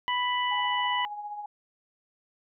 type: harmonic tone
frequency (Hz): 989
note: B5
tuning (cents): +2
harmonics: 1 / 2 / 3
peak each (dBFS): -27 / -31 / -32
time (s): 0.08-1.05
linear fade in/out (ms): 0
type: tone with tremolo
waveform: sine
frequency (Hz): 830.6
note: G#5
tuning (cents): 0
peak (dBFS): -32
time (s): 0.51-1.46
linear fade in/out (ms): 5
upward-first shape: triangle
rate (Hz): 15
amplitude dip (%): 55
effects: none